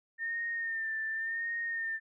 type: tone with vibrato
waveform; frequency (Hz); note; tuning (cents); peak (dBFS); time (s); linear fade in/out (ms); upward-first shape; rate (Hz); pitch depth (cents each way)
sine; 1814; A#6; -48; -32; 0.18-2; 50; sine; 0.9; 42
effects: none